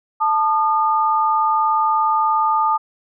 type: tone pair together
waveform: sine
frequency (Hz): 880 / 1216.9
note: A5 / D#6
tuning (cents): 0 / -39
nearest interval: tritone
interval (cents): 561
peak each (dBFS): -17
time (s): 0.2-2.78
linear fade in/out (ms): 20
effects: none